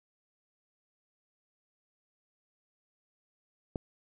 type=click; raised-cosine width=2 ms; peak=-20 dBFS; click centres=3.758 s; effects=none